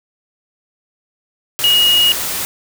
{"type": "tone in noise", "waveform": "sine", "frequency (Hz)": 2879, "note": "F#7", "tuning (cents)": -48, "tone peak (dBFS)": -9, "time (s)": [1.64, 2.12], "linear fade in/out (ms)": 0, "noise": "white", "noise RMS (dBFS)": -21, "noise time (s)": [1.59, 2.45], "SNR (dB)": 9, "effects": []}